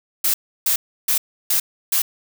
blue noise bursts, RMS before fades -18 dBFS, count 5, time 0.24-2.02 s, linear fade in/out 5 ms, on 100 ms, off 320 ms, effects none

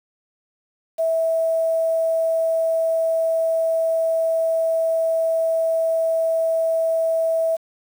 sine tone with quantisation, 653 Hz, E5, 17 cents flat, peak -17 dBFS, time 0.98-7.57 s, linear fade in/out 20 ms, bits 7, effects none

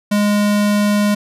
square tone, 206.6 Hz, G#3, 9 cents flat, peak -13 dBFS, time 0.11-1.15 s, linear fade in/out 10 ms, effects resampled to 32000 Hz

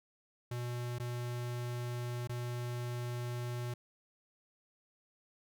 square tone with dropouts, 121.5 Hz, B2, 28 cents flat, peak -37 dBFS, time 0.51-3.74 s, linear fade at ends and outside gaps 5 ms, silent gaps 0.985-0.998 / 2.274-2.293 s, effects none

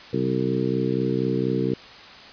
harmonic tone with a mistuned harmonic, 64.2 Hz, C2, 32 cents flat, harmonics 2 / 3 / 4 / 5 / 6 / 7, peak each -28 / -28 / -28 / -28 / -28 / -28 dBFS, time 0.13-1.74 s, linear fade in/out 5 ms, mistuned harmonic 2, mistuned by +50 cents, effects white hiss -43 dBFS RMS until 2.32 s + resampled to 11025 Hz

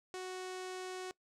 sawtooth tone with low-pass filter, 370 Hz, F#4, in tune, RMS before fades -43 dBFS, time 0.14-1.11 s, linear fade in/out 0 ms, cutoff 8000 Hz, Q 1.3, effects noise-tail reverb RT60 0.1 s tail -21 dB re dry

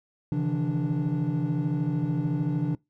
triangle tone cluster, 134.5 / 153.1 / 166.5 / 293.9 Hz, C3 / D#3 / E3 / D4, +48 / -28 / +18 / +1 cents, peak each -27 dBFS, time 0.32-2.75 s, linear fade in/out 2 ms, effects noise-tail reverb RT60 0.2 s tail -23 dB re dry + tanh soft clip ceiling -16 dBFS

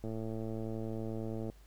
click train, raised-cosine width 2 ms, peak -27 dBFS, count 163, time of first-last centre 0.04-1.499 s, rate 111 Hz, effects added 50 Hz sine -55 dBFS peak until 1.66 s + pink hiss -66 dBFS RMS until 1.66 s

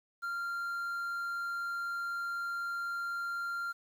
triangle tone, 1388 Hz, F6, 11 cents flat, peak -32 dBFS, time 0.22-3.73 s, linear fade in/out 20 ms, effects 10-bit

